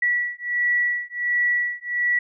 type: beating tone pair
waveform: sine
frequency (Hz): 1943 / 1944.4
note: B6 / B6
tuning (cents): -29 / -28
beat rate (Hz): 1.4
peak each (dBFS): -23 / -23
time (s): 0.02-2.19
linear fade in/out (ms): 5
effects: none